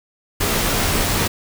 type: noise with comb filter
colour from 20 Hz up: pink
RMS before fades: -19 dBFS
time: 0.4-1.28 s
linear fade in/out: 10 ms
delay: 16 ms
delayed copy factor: -0.5
effects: none